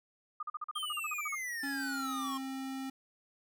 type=tone bursts; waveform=sine; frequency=1221 Hz; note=D#6; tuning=33 cents flat; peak=-35 dBFS; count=14; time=0.4-1.352 s; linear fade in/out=5 ms; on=29 ms; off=42 ms
type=exponential sweep; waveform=square; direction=down; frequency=3226 to 1063 Hz; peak=-37 dBFS; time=0.75-2.38 s; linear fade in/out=10 ms
type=tone with pitch glide; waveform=square; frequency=276.4 to 266.4 Hz; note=C#4 to C4; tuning=-5 to +31 cents; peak=-38 dBFS; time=1.63-2.9 s; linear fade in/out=5 ms; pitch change=-64 cents; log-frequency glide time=1.78-2.05 s
effects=none